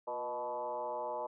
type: tone with frequency modulation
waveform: sine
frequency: 740 Hz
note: F#5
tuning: in tune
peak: -35 dBFS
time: 0.07-1.27 s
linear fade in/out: 10 ms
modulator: 127 Hz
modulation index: 2.2
effects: none